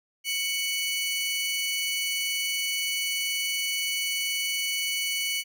sawtooth tone pair together, 2232 / 2969 Hz, C#7 / F#7, +11 / +5 cents, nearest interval perfect fourth, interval 494 cents, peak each -26 dBFS, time 0.24-5.44 s, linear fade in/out 50 ms, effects none

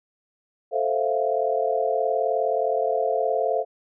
sine chord, F major seventh, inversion first, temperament equal, 440 / 523.3 / 659.3 / 698.5 Hz, A4 / C5 / E5 / F5, 0 / 0 / 0 / 0 cents, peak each -26 dBFS, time 0.71-3.65 s, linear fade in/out 50 ms, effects none

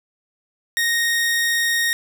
sawtooth tone, 1862 Hz, A#6, 2 cents flat, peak -14 dBFS, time 0.77-1.93 s, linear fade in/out 0 ms, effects none

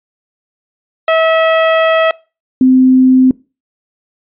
sawtooth / sine tone pair in turn, 647 / 258.3 Hz, E5 / C4, -32 / -22 cents, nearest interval octave + major third, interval 1590 cents, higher first, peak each -4 dBFS, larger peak neither, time 1.08-2.11 / 2.61-3.31 s, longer first, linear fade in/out 2 ms, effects noise-tail reverb RT60 0.3 s tail -22 dB re dry + resampled to 8000 Hz

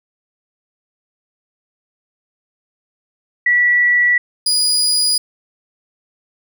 sine / 30% pulse tone pair in turn, 1949 / 4911 Hz, B6 / D#8, -23 / -23 cents, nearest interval octave + major third, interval 1600 cents, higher second, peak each -10 dBFS, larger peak neither, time 3.46-4.18 / 4.46-5.18 s, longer neither, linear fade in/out 5 ms, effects none

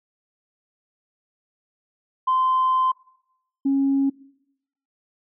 sine tone pair in turn, 1035 / 274.1 Hz, C6 / C#4, -19 / -19 cents, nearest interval octave + major seventh, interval 2300 cents, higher first, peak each -16 / -16 dBFS, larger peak neither, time 2.27-2.92 / 3.65-4.1 s, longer first, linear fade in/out 10 ms, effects noise-tail reverb RT60 0.8 s tail -22 dB re dry + tanh soft clip ceiling -13 dBFS

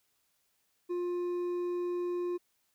triangle tone with hard clipping, 353 Hz, F4, 19 cents sharp, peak -32 dBFS, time 0.89-2.38 s, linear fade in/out 20 ms, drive 7 dB, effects white hiss -75 dBFS RMS until 2.74 s

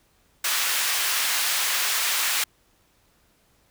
pink high-pass noise, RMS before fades -24 dBFS, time 0.44-2.44 s, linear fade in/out 5 ms, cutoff 1500 Hz, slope 12 dB/octave, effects pink hiss -63 dBFS RMS until 3.7 s

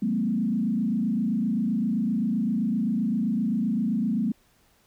sine tone with frequency modulation, 220 Hz, A3, in tune, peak -22 dBFS, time 0.02-4.32 s, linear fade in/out 5 ms, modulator 27.7 Hz, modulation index 1.3, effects pink hiss -63 dBFS RMS until 4.86 s

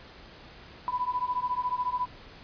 sine beating tone pair, 987.8 / 1001.8 Hz, B5 / B5, 0 / +24 cents, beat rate 14 Hz, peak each -30 dBFS, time 0.88-2.06 s, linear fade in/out 0 ms, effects pink hiss -49 dBFS RMS until 2.43 s + resampled to 11025 Hz

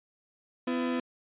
35% pulse tone pair together, 252 / 337.6 Hz, B3 / E4, +35 / +41 cents, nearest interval perfect fourth, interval 506 cents, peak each -27 / -33 dBFS, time 0.67-1 s, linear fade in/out 5 ms, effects resampled to 8000 Hz

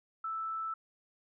sine tone, 1318.5 Hz, E6, in tune, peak -34 dBFS, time 0.24-0.74 s, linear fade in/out 5 ms, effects none

